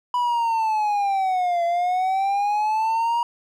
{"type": "linear two-way sweep", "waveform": "triangle", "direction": "down then up", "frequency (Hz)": [987.8, 680, 952], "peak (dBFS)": -17, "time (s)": [0.14, 3.23], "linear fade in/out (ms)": 2, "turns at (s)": 1.64, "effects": []}